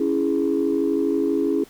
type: chord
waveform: sine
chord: C# minor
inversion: none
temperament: equal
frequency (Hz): 277.2 / 329.6 / 415.3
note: C#4 / E4 / G#4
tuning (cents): 0 / 0 / 0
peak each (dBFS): -22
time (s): 0-1.64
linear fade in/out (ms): 5
effects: tanh soft clip ceiling -11 dBFS + pink hiss -50 dBFS RMS until 1.69 s